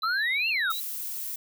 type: tone with vibrato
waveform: triangle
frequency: 3986 Hz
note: B7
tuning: 15 cents sharp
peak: -32 dBFS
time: 0.02-0.8 s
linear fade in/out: 2 ms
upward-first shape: sine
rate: 2.6 Hz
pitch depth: 110 cents each way
type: exponential two-way sweep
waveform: sine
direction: up then down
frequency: 1258 to 2810 to 1258 Hz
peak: -24 dBFS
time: 0.03-0.72 s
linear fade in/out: 5 ms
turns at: 0.49 s
type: noise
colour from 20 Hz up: violet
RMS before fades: -34 dBFS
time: 0.7-1.36 s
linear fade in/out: 5 ms
effects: none